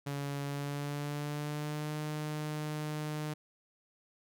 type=tone with pitch glide; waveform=sawtooth; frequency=141.7 to 151.87 Hz; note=C#3 to D#3; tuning=+38 to -42 cents; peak=-31 dBFS; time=0.06-3.34 s; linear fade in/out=10 ms; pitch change=+120 cents; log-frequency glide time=0.46-1.97 s; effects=none